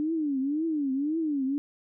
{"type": "tone with vibrato", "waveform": "sine", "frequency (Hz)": 293.9, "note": "D4", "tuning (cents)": 1, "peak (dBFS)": -25, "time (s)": [0, 1.58], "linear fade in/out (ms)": 0, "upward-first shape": "triangle", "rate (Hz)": 1.9, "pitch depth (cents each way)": 220, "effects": []}